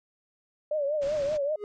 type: tone with vibrato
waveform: sine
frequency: 585 Hz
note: D5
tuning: 7 cents flat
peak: -25 dBFS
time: 0.71-1.56 s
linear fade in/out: 5 ms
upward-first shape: triangle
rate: 5.2 Hz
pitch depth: 120 cents each way
type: low-pass noise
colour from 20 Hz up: pink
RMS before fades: -44 dBFS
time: 1.01-1.38 s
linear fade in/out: 20 ms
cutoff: 7100 Hz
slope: 48 dB/octave
type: tone with exponential growth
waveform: triangle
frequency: 415.3 Hz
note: G#4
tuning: in tune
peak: -27 dBFS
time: 1.53-1.64 s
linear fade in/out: 1 ms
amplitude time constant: 23 ms
effects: none